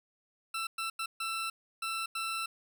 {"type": "tone bursts at uneven times", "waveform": "20% pulse", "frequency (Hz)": 1336, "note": "E6", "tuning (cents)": 23, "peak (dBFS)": -28, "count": 6, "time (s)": [[0.54, 0.67], [0.78, 0.9], [0.99, 1.06], [1.2, 1.5], [1.82, 2.06], [2.15, 2.46]], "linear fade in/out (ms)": 5, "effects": []}